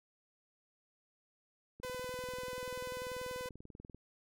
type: click train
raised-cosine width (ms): 3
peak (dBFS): -38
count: 45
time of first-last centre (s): 1.8-3.946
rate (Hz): 20.5
type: tone with vibrato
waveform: sawtooth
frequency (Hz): 503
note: B4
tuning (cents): +32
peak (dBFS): -36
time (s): 1.83-3.49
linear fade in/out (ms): 5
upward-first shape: sine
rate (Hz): 11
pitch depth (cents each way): 10
effects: none